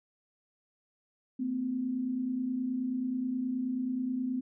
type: tone pair together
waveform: sine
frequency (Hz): 227.1 / 256.5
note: A#3 / C4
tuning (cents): -45 / -34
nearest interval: major second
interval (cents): 211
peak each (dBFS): -38 / -30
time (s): 1.39-4.41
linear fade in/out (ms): 10
effects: none